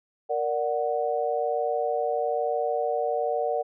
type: chord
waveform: sine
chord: Bb augmented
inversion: none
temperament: equal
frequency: 466.2 / 587.3 / 740 Hz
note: Bb4 / D5 / F#5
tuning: 0 / 0 / 0 cents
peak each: -28 dBFS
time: 0.29-3.63 s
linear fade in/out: 20 ms
effects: none